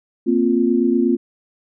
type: chord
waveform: sine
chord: Bb suspended second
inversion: none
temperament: equal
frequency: 233.1 / 261.6 / 349.2 Hz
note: Bb3 / C4 / F4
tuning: 0 / 0 / 0 cents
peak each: -18 dBFS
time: 0.26-1.17 s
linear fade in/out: 20 ms
effects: none